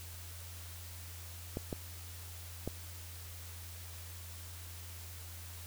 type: clicks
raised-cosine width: 2 ms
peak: -23 dBFS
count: 3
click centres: 1.571 / 1.728 / 2.676 s
effects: added 86 Hz sine -47 dBFS peak until 5.66 s + white hiss -51 dBFS RMS until 5.66 s